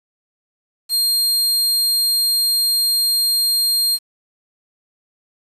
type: tone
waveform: sawtooth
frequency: 4200 Hz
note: C8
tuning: 6 cents sharp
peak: -12 dBFS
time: 0.89-3.99 s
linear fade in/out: 50 ms
effects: resampled to 32000 Hz + 7-bit